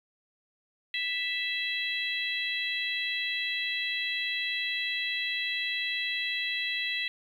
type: harmonic tone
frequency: 659.3 Hz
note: E5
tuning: in tune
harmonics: 3 / 4 / 5 / 6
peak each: -33 / -34 / -35 / -36 dBFS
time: 0.94-7.08 s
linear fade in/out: 2 ms
effects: 10-bit